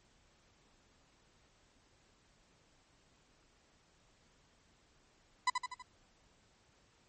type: tone with echo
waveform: 35% pulse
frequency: 1000 Hz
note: B5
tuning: 21 cents sharp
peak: -25 dBFS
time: 5.47-5.5 s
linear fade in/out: 5 ms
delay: 81 ms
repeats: 4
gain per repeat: -5 dB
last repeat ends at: 5.824 s
effects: pink hiss -69 dBFS RMS until 7.08 s + MP3 32 kbps